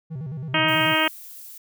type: tone with vibrato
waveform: triangle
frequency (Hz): 143.9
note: D3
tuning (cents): -35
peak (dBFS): -27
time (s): 0.1-0.95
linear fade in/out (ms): 20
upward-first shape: square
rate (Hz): 9.2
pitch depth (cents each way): 190
type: harmonic tone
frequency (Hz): 314.5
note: D#4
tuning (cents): +19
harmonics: 1 / 2 / 3 / 4 / 5 / 6 / 7 / 8 / 9 / 10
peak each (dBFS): -27 / -27 / -27 / -27 / -27 / -27 / -27 / -27 / -27 / -27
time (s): 0.54-1.08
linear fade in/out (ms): 5
type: noise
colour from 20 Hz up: violet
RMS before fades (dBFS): -41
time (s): 0.68-1.58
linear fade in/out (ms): 5
effects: none